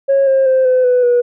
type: tone with pitch steps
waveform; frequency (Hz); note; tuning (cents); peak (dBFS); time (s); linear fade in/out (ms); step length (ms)
sine; 548 / 534.9 / 522 / 509.5 / 497.3 / 485.4; C#5 / C5 / C5 / C5 / B4 / B4; -20 / +38 / -4 / -46 / +12 / -30; -7; 0.08-1.22; 20; 190
effects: tanh soft clip ceiling -6 dBFS